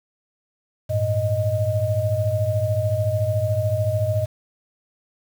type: tone cluster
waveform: sine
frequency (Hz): 99.2 / 112.9 / 621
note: G2 / A2 / D#5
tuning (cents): +21 / +45 / -3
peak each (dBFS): -23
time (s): 0.89-4.26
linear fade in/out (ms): 20
effects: 7-bit